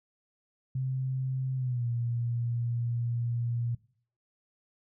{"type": "tone with pitch glide", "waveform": "sine", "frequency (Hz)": [130.81, 118.58], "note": ["C3", "A#2"], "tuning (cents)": [0, 30], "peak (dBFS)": -28, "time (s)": [0.75, 3.75], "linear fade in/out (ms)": 5, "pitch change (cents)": -170, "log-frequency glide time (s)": [1.56, 1.86], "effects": ["noise-tail reverb RT60 0.5 s tail -20 dB re dry"]}